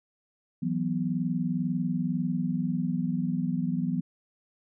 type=chord; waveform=sine; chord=E suspended second; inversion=none; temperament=equal; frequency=164.81 / 185 / 246.9 Hz; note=E3 / F#3 / B3; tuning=0 / 0 / 0 cents; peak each=-30 dBFS; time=0.62-4.01 s; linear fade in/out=10 ms; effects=none